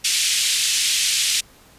pink band-pass noise, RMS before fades -20 dBFS, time 0.04-1.41 s, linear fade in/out 10 ms, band 2600 to 9700 Hz, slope 24 dB/octave, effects pink hiss -50 dBFS RMS until 1.78 s + resampled to 32000 Hz

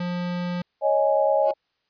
square tone, 176.9 Hz, F3, 23 cents sharp, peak -26 dBFS, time 0-0.62 s, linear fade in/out 5 ms
sine chord, C# suspended second, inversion none, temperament just, 554.4 / 623.7 / 831.5 Hz, C#5 / D#5 / G#5, 0 / +4 / +2 cents, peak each -21 / -21 / -24 dBFS, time 0.81-1.54 s, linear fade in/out 50 ms
20% pulse tone with exponential growth, 360.9 Hz, F#4, 43 cents flat, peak -27 dBFS, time 1.38-1.51 s, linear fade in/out 1 ms, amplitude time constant 27 ms
effects white hiss -72 dBFS RMS until 1.89 s + resampled to 11025 Hz

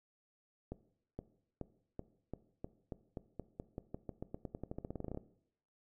accelerating click train, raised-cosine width 2 ms, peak -28 dBFS, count 29, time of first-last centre 0.72-5.174 s, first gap 470 ms, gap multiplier 0.9, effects noise-tail reverb RT60 0.7 s tail -17 dB re dry

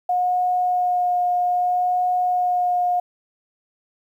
sine tone with vibrato, 720 Hz, F#5, 47 cents flat, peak -17 dBFS, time 0.09-3 s, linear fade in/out 5 ms, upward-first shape sine, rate 0.62 Hz, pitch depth 12 cents each way, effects 9-bit

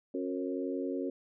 harmonic tone with a mistuned harmonic, 90.9 Hz, F#2, 30 cents flat, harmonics 3 / 4 / 5 / 6, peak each -35 / -37 / -39 / -41 dBFS, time 0.14-1.1 s, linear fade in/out 5 ms, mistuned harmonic 5, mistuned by +35 cents, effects none

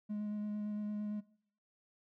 triangle tone with vibrato, 209.4 Hz, G#3, 15 cents sharp, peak -33 dBFS, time 0.09-1.21 s, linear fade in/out 20 ms, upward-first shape square, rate 8.8 Hz, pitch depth 9 cents each way, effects noise-tail reverb RT60 0.6 s tail -21 dB re dry + tanh soft clip ceiling -30 dBFS

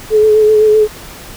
sine tone with vibrato, 429.3 Hz, A4, 43 cents flat, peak -5 dBFS, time 0.1-0.88 s, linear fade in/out 50 ms, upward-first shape sine, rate 7.8 Hz, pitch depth 25 cents each way, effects pink hiss -32 dBFS RMS until 1.36 s

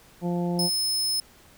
harmonic tone, 174.61 Hz, F3, in tune, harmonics 1 / 2 / 3 / 4 / 5, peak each -25 / -31 / -35 / -37 / -39 dBFS, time 0.21-0.7 s, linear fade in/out 50 ms
sawtooth tone, 5200 Hz, E8, 24 cents flat, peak -21 dBFS, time 0.59-1.2 s, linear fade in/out 2 ms
effects pink hiss -54 dBFS RMS until 1.57 s

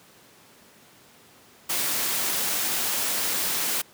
white noise, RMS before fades -26 dBFS, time 1.69-3.82 s, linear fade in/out 10 ms, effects pink hiss -53 dBFS RMS until 3.93 s + high-pass 150 Hz 12 dB/octave

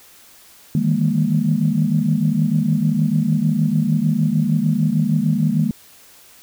sine tone cluster, 154 / 160.6 / 202.5 / 232.4 Hz, D#3 / E3 / G#3 / A#3, -17 / -45 / -43 / -5 cents, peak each -20 dBFS, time 0.75-5.71 s, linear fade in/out 2 ms, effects tanh soft clip ceiling -4 dBFS + white hiss -47 dBFS RMS until 6.42 s

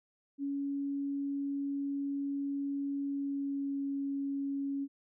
sine tone with pitch glide, 280.1 to 277.8 Hz, C#4 to C#4, +18 to +4 cents, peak -32 dBFS, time 0.38-4.88 s, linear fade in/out 50 ms, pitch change -14 cents, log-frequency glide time 3.04-3.83 s, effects none

